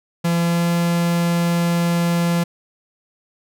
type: tone with pitch glide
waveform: 45% pulse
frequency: 170 to 171.18 Hz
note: F3 to F3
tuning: -46 to -34 cents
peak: -16 dBFS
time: 0.24-2.44 s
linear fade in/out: 10 ms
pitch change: +12 cents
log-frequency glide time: 0.39-0.69 s
effects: none